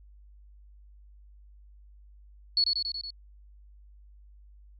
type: tone with echo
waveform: sine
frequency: 4392 Hz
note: C#8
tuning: 17 cents flat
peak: -20 dBFS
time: 2.57-2.64 s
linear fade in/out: 2 ms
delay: 93 ms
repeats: 5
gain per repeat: -3 dB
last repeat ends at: 3.105 s
effects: added 50 Hz sine -50 dBFS peak until 4.79 s + MP3 48 kbps